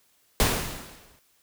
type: noise with exponential decay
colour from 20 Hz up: pink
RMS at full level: -20 dBFS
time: 0.4-1.19 s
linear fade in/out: 0 ms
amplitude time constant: 170 ms
effects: white hiss -65 dBFS RMS until 1.42 s